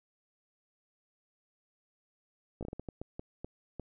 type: slowing click train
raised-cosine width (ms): 2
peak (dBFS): -26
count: 11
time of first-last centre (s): 2.61-3.797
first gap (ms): 17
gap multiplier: 1.4
effects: none